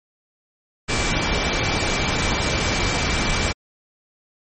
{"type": "tone in noise", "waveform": "sine", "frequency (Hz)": 2330, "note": "D7", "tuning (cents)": -14, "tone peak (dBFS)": -29, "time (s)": [0.88, 3.53], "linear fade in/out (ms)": 20, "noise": "pink", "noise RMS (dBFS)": -21, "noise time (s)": [0.88, 3.53], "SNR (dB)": -11, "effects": ["MP3 32 kbps"]}